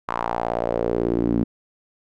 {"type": "tone with band-pass filter sweep", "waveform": "sawtooth", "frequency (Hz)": 58.2, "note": "A#1", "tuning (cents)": -2, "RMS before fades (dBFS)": -23, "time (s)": [0.08, 1.44], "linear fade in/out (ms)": 10, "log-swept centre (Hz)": [1100, 250], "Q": 3.2, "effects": []}